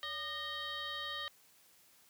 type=tone with frequency modulation; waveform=sine; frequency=2500 Hz; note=D#7; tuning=8 cents sharp; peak=-38 dBFS; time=0.03-1.28 s; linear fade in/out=0 ms; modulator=644 Hz; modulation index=2.4; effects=white hiss -65 dBFS RMS until 2.09 s + high-pass 80 Hz 12 dB/octave